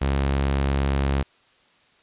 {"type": "tone", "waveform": "sawtooth", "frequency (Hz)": 68.7, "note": "C#2", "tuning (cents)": -15, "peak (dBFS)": -16, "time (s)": [0.01, 1.23], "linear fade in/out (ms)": 10, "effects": ["white hiss -59 dBFS RMS until 2.02 s", "resampled to 8000 Hz"]}